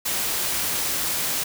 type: noise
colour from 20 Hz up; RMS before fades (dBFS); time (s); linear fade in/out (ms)
white; -25; 0.05-1.44; 10
effects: none